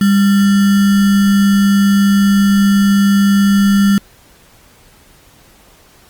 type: tone with sample-and-hold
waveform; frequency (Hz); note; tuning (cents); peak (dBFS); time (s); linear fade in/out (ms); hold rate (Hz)
sine; 199.6; G3; +32; -7; 0.01-3.98; 2; 1575
effects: pink hiss -46 dBFS RMS until 6.09 s + Opus 32 kbps